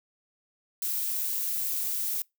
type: noise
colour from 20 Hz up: violet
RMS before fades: -30 dBFS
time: 0.82-2.22 s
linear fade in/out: 2 ms
effects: noise-tail reverb RT60 0.2 s tail -25 dB re dry